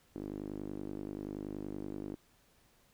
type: tone with band-pass filter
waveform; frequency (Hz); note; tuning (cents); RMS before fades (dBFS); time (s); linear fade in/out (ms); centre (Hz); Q
sawtooth; 50.5; G#1; -48; -42; 0.15-2.16; 5; 310; 3.1
effects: pink hiss -68 dBFS RMS until 2.93 s